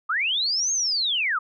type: linear two-way sweep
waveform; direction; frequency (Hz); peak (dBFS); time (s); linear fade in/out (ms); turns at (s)
sine; up then down; 1155 to 6540 to 1155; -21; 0.09-1.39; 10; 0.72
effects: none